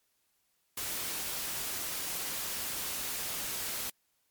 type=noise; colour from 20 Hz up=white; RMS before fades=-36 dBFS; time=0.77-3.9 s; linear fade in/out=5 ms; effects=white hiss -75 dBFS RMS until 4.3 s + MP3 96 kbps